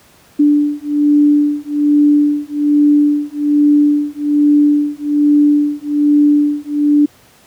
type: beating tone pair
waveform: sine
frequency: 292.8 / 294 Hz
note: D4 / D4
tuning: -5 / +2 cents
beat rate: 1.2 Hz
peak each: -12 dBFS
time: 0.39-7.06 s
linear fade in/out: 10 ms
effects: pink hiss -47 dBFS RMS until 7.46 s + high-pass 80 Hz 12 dB/octave